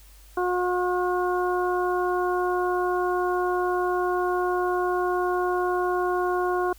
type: harmonic tone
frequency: 360.2 Hz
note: F#4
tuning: 46 cents flat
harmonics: 1 / 2 / 3 / 4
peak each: -24 / -28 / -29 / -33 dBFS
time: 0.37-6.73 s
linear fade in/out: 5 ms
effects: added 50 Hz sine -48 dBFS peak until 6.78 s + white hiss -55 dBFS RMS until 6.78 s